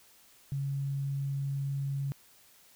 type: tone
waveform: sine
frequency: 138.59 Hz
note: C#3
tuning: in tune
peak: -30 dBFS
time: 0.52-2.12 s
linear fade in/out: 0 ms
effects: white hiss -60 dBFS RMS until 2.75 s